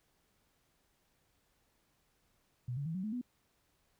sine tone with pitch steps, 123.2 / 141.52 / 162.56 / 186.74 / 214.5 / 246.4 Hz, B2 / C#3 / E3 / F#3 / A3 / B3, -4 / +36 / -24 / +16 / -44 / -4 cents, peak -35 dBFS, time 2.68-3.214 s, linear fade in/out 5 ms, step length 89 ms, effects pink hiss -75 dBFS RMS until 3.99 s

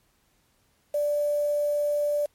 sine tone with quantisation, 587.3 Hz, D5, in tune, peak -22 dBFS, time 0.94-2.26 s, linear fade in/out 5 ms, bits 7, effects pink hiss -67 dBFS RMS until 2.34 s + MP3 64 kbps

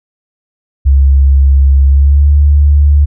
sine tone with pitch glide, 68.4 to 72.47 Hz, C#2 to D2, -23 to -22 cents, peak -3 dBFS, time 0.85-3.06 s, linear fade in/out 20 ms, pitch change +101 cents, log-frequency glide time 1.87-2.3 s, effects none

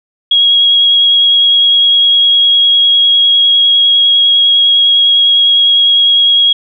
sine tone with vibrato, 3300 Hz, G#7, 12 cents flat, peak -5 dBFS, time 0.31-6.53 s, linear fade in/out 5 ms, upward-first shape sine, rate 9.9 Hz, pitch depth 11 cents each way, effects none

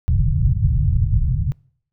white low-pass noise, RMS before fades -17 dBFS, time 0.08-1.52 s, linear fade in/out 0 ms, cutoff 140 Hz, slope 48 dB/octave, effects noise-tail reverb RT60 0.6 s tail -26 dB re dry

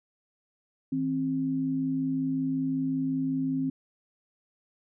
sine tone pair together, 160 / 265.4 Hz, D#3 / C4, +49 / +25 cents, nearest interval major sixth, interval 876 cents, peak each -34 / -26 dBFS, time 0.92-3.7 s, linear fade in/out 5 ms, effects none

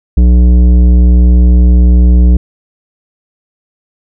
sine tone with tanh clipping, 60.6 Hz, B1, 32 cents flat, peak -4 dBFS, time 0.17-2.37 s, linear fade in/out 5 ms, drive 12 dB, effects none

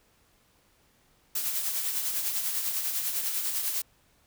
blue noise with tremolo, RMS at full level -28 dBFS, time 1.35-3.82 s, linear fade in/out 5 ms, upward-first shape triangle, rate 10 Hz, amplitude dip 50%, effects pink hiss -65 dBFS RMS until 4.26 s

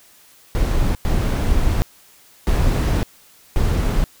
brown noise bursts at uneven times, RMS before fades -17 dBFS, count 4, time 0.55-0.95 / 1.05-1.82 / 2.47-3.03 / 3.56-4.04 s, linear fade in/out 0 ms, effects white hiss -50 dBFS RMS until 4.2 s

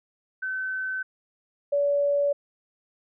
sine tone pair in turn, 1526 / 571.6 Hz, G6 / D5, -47 / -47 cents, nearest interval octave + perfect fourth, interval 1700 cents, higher first, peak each -27 / -20 dBFS, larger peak second, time 0.42-1.03 / 1.72-2.33 s, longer neither, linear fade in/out 10 ms, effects none

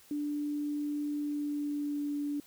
sine tone with pitch glide, 293.7 to 290.2 Hz, D4 to D4, 0 to -21 cents, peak -31 dBFS, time 0.11-2.4 s, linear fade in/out 2 ms, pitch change -21 cents, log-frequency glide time 1.19-2.14 s, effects white hiss -59 dBFS RMS until 2.46 s

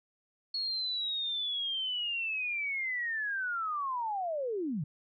sine linear sweep, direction down, 4347 to 130.81 Hz, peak -31 dBFS, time 0.54-4.84 s, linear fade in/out 5 ms, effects none

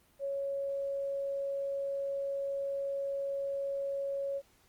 sine tone, 554.4 Hz, C#5, in tune, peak -32 dBFS, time 0.19-4.42 s, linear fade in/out 50 ms, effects pink hiss -66 dBFS RMS until 4.68 s + Opus 32 kbps

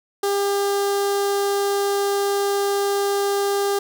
sawtooth tone with notch filter, 400.8 Hz, G4, 38 cents sharp, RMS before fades -21 dBFS, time 0.23-3.79 s, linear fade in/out 5 ms, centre 2300 Hz, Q 1.3, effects none

